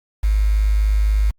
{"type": "tone with quantisation", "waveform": "sine", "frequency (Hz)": 51.91, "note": "G#1", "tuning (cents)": 0, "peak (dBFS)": -13, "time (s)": [0.23, 1.31], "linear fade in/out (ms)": 10, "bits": 6, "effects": ["Opus 48 kbps"]}